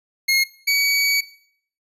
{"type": "tone pair in turn", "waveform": "25% pulse", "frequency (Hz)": [2152, 2265], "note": ["C7", "C#7"], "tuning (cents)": [48, 37], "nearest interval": "minor second", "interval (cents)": 89, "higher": "second", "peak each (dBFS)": -12, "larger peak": "neither", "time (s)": [[0.28, 0.44], [0.67, 1.21]], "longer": "second", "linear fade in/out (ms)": 10, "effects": ["noise-tail reverb RT60 0.6 s tail -19 dB re dry", "resampled to 32000 Hz"]}